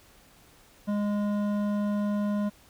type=tone with hard clipping; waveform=triangle; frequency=206.1 Hz; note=G#3; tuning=13 cents flat; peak=-27 dBFS; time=0.87-2.5 s; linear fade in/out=20 ms; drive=15 dB; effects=pink hiss -57 dBFS RMS until 2.69 s